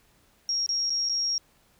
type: tone with dropouts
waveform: sine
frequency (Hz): 5588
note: F8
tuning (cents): 0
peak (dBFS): -24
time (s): 0.49-1.38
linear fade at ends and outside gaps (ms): 1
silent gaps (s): 0.663-0.69 / 0.897-0.903 / 1.089-1.095
effects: pink hiss -63 dBFS RMS until 1.79 s